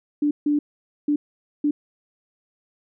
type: tone bursts at uneven times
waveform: sine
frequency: 293.7 Hz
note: D4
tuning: in tune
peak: -17 dBFS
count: 4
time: 0.22-0.31 / 0.46-0.59 / 1.08-1.16 / 1.64-1.71 s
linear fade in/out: 5 ms
effects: none